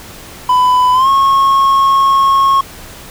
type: tone with pitch glide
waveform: triangle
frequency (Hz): 1000 to 1090.5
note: B5 to C#6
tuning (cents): +21 to -29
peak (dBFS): -5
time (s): 0.49-2.61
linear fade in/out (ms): 5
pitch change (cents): +150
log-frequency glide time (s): 0.93-1.09
effects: pink hiss -33 dBFS RMS until 3.1 s